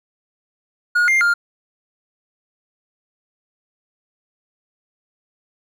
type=tone with pitch steps; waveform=triangle; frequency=1440 / 2108 / 1404 Hz; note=F#6 / C7 / F6; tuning=-47 / +12 / +9 cents; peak=-11 dBFS; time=0.95-1.34 s; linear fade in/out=10 ms; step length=130 ms; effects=none